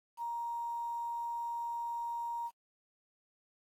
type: tone with quantisation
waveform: sine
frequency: 939 Hz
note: A#5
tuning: 12 cents sharp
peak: -35 dBFS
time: 0.17-2.51 s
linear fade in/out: 50 ms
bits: 10
effects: AAC 48 kbps